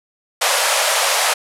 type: band-pass noise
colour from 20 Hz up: pink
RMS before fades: -17 dBFS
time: 0.41-1.34 s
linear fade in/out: 10 ms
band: 530 to 12000 Hz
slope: 48 dB/octave
effects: none